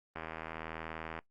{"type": "click train", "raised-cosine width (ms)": 0.5, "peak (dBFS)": -25, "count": 84, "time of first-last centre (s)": [0.16, 1.19], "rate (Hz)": 80.6, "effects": ["noise-tail reverb RT60 0.1 s tail -20 dB re dry", "Opus 24 kbps"]}